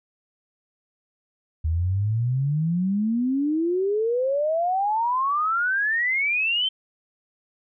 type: exponential sweep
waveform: sine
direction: up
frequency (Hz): 77 to 3136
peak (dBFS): -20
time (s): 1.64-6.69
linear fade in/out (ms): 10
effects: none